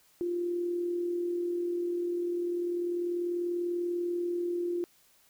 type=tone with amplitude modulation; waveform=sine; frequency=349.2 Hz; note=F4; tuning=in tune; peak=-27 dBFS; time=0.21-4.84 s; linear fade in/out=0 ms; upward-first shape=sine; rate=40.3 Hz; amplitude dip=35%; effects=white hiss -64 dBFS RMS until 5.29 s